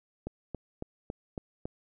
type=click train; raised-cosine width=2 ms; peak=-22 dBFS; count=6; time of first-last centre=0.27-1.655 s; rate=3.61 Hz; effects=none